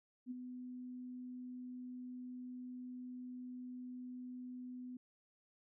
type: tone with ADSR envelope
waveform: sine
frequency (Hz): 250.3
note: B3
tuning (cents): +23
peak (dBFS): -39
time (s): 0.26-4.97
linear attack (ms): 49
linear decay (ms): 20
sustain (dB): -6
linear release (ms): 4
effects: none